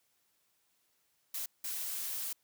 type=noise bursts at uneven times; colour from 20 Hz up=blue; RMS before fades=-38 dBFS; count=2; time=1.34-1.46 / 1.64-2.33 s; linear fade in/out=5 ms; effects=white hiss -75 dBFS RMS until 2.43 s + high-pass 60 Hz 12 dB/octave